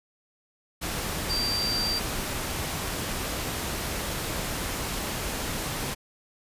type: tone in noise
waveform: sine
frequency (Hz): 4699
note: D8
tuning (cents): 0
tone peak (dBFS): -26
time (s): 1.29-2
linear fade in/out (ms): 20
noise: pink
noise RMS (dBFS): -31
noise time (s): 0.81-5.95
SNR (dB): +2
effects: resampled to 32000 Hz